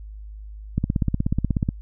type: click train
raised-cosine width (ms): 5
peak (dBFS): -8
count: 16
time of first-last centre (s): 0.78-1.689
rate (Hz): 16.5
effects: added 52 Hz sine -35 dBFS peak until 1.81 s